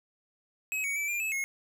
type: tone with pitch steps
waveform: square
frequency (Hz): 2555 / 2242 / 2313 / 2399 / 2599 / 2167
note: D#7 / C#7 / D7 / D7 / E7 / C#7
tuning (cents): +45 / +19 / -27 / +36 / -25 / -40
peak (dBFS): -30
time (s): 0.72-1.44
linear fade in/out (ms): 0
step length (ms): 120
effects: none